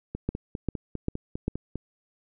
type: two click trains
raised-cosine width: 3 ms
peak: -13 / -19 dBFS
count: 4 / 9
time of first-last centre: 0.29-1.48 / 0.15-1.756 s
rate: 2.52 / 4.98 Hz
effects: none